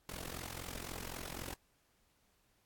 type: noise with amplitude modulation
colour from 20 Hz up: pink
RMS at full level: -41 dBFS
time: 0.09-1.54 s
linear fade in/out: 0 ms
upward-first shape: sine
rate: 43.9 Hz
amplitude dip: 95%
effects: pink hiss -74 dBFS RMS until 2.65 s + AAC 64 kbps